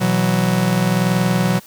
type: chord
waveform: 45% pulse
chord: B suspended fourth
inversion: none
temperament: just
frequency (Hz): 123.47 / 164.63 / 185.21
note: B2 / E3 / F#3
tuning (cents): 0 / -2 / +2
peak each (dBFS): -21 / -21 / -17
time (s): 0-1.6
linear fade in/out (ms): 20
effects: white hiss -44 dBFS RMS until 1.66 s